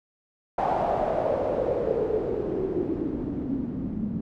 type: noise with low-pass filter sweep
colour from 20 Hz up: white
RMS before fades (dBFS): -27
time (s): 0.58-4.21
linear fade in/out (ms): 5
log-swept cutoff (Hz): 790 to 210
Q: 5.9
effects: none